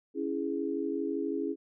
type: chord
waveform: sine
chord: C# minor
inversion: none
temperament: equal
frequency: 277.2 / 329.6 / 415.3 Hz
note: C#4 / E4 / G#4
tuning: 0 / 0 / 0 cents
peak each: -34 dBFS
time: 0.14-1.56 s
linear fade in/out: 50 ms
effects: none